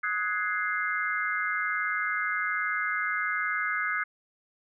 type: chord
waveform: sine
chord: Ab dominant seventh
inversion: second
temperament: equal with one note detuned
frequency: 1260.4 / 1480 / 1661.2 / 2093 Hz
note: Eb6 / Gb6 / Ab6 / C7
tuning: +22 / 0 / 0 / 0 cents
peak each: -32 dBFS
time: 0.03-4.04 s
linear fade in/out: 10 ms
effects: none